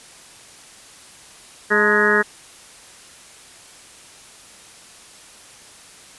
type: harmonic tone with a mistuned harmonic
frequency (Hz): 208.8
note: G#3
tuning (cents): +10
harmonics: 1 / 2 / 3 / 4 / 5 / 6 / 7 / 8 / 9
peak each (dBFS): -25 / -19 / -29 / -29 / -28 / -24 / -23 / -18 / -21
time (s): 1.7-2.23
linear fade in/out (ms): 20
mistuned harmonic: 4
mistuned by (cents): +89
effects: white hiss -44 dBFS RMS until 6.18 s + resampled to 24000 Hz